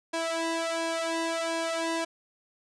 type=tone with flanger; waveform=sawtooth; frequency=329.6 Hz; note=E4; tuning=in tune; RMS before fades=-30 dBFS; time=0.13-2.05 s; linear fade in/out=10 ms; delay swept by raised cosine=1.2 to 1.96 ms; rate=1.4 Hz; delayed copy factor=+0.95; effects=resampled to 22050 Hz